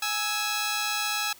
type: tone pair together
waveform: 10% pulse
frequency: 832.6 / 1308 Hz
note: G#5 / E6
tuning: +4 / -14 cents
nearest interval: minor sixth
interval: 782 cents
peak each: -21 dBFS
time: 0.02-1.33 s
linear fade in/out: 5 ms
effects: white hiss -52 dBFS RMS until 1.39 s